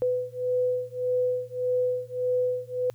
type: beating tone pair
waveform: sine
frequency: 499.4 / 501.1 Hz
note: B4 / B4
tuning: +19 / +25 cents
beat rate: 1.7 Hz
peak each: -27 dBFS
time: 0.02-2.9 s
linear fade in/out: 0 ms
effects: added 119 Hz sine -47 dBFS peak until 2.94 s + white hiss -66 dBFS RMS until 2.94 s